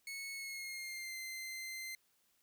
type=tone with pitch glide; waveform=sawtooth; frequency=2200 to 2077 Hz; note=C#7 to C7; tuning=-14 to -13 cents; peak=-39 dBFS; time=0.07-1.95 s; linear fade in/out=2 ms; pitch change=-99 cents; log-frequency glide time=0.33-1.17 s; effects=white hiss -75 dBFS RMS until 2.42 s